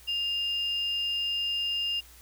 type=tone pair together; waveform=sine; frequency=2809 / 5041 Hz; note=F7 / D#8; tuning=+9 / +22 cents; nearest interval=minor seventh; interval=1013 cents; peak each=-27 / -39 dBFS; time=0.07-2.01 s; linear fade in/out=20 ms; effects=added 60 Hz sine -54 dBFS peak until 2.21 s + white hiss -54 dBFS RMS until 2.21 s